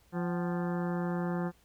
harmonic tone with a mistuned harmonic, 174.61 Hz, F3, in tune, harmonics 1 / 2 / 3 / 4 / 5 / 6 / 7 / 8 / 9 / 10, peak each -31 / -37 / -41 / -43 / -45 / -47 / -48 / -49 / -50 / -51 dBFS, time 0.12-1.52 s, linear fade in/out 50 ms, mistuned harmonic 4, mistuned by +110 cents, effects added 60 Hz sine -66 dBFS peak until 1.64 s + pink hiss -66 dBFS RMS until 1.64 s

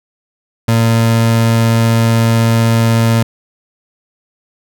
30% pulse tone, 114.5 Hz, A#2, 31 cents flat, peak -6 dBFS, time 0.68-3.23 s, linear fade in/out 5 ms, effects none

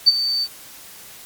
sine tone with ADSR envelope, 4564 Hz, C#8, 50 cents sharp, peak -5 dBFS, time 0.06-0.48 s, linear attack 21 ms, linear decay 29 ms, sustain -13 dB, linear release 53 ms, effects white hiss -41 dBFS RMS until 1.25 s + MP3 96 kbps

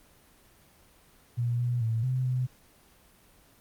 sine tone with pitch steps, 119.6 / 121.8 / 113.1 / 128.6 / 127 Hz, A#2 / B2 / A2 / C3 / B2, +45 / -24 / +48 / -30 / +49 cents, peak -25 dBFS, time 1.37-2.47 s, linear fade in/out 20 ms, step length 220 ms, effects pink hiss -59 dBFS RMS until 3.6 s + Opus 24 kbps

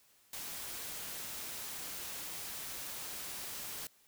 white noise, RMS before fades -43 dBFS, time 0.33-3.87 s, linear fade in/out 2 ms, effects white hiss -67 dBFS RMS until 4.07 s

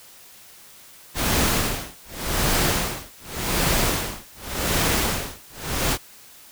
pink noise with tremolo, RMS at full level -20 dBFS, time 1.14-5.98 s, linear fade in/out 50 ms, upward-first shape sine, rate 0.87 Hz, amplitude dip 100%, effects white hiss -47 dBFS RMS until 6.51 s

